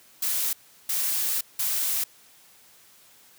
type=noise bursts at uneven times; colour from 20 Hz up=blue; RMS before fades=-26 dBFS; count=3; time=0.22-0.53 / 0.89-1.41 / 1.59-2.04 s; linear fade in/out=5 ms; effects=white hiss -55 dBFS RMS until 3.38 s + high-pass 80 Hz 12 dB/octave

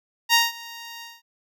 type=tone with ADSR envelope; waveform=10% pulse; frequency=932.3 Hz; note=A#5; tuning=in tune; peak=-5 dBFS; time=0.29-1.22 s; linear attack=47 ms; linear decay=180 ms; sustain=-23 dB; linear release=200 ms; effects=none

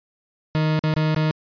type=tone with dropouts; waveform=40% pulse; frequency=155.56 Hz; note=D#3; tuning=in tune; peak=-17 dBFS; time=0.55-1.31 s; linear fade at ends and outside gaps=0 ms; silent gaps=0.792-0.838 / 0.939-0.964 / 1.147-1.163 s; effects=resampled to 11025 Hz

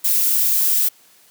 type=noise; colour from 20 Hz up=violet; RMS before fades=-17 dBFS; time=0.04-0.89 s; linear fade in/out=10 ms; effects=white hiss -52 dBFS RMS until 1.3 s + high-pass 150 Hz 12 dB/octave

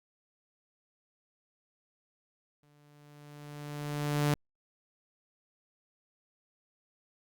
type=tone with exponential growth; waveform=sawtooth; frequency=146.83 Hz; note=D3; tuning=in tune; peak=-20 dBFS; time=2.63-4.34 s; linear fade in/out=0 ms; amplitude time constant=370 ms; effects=Opus 48 kbps

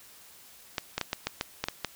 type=clicks; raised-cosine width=0.2 ms; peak=-11 dBFS; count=9; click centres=0.782 / 0.98 / 1.013 / 1.131 / 1.27 / 1.411 / 1.64 / 1.685 / 1.847 s; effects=white hiss -53 dBFS RMS until 1.95 s

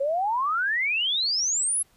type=exponential sweep; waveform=sine; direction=up; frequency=533 to 11180 Hz; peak=-22 dBFS; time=0-1.83 s; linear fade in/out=10 ms; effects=pink hiss -62 dBFS RMS until 1.96 s + resampled to 32000 Hz

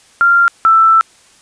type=tone pair in turn; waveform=sine; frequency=1388 / 1327.2 Hz; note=F6 / E6; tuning=-11 / +11 cents; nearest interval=minor second; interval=78 cents; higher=first; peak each=-6 / -5 dBFS; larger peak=second; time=0.21-0.48 / 0.65-1.01 s; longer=second; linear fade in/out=0 ms; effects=white hiss -47 dBFS RMS until 1.41 s + resampled to 22050 Hz

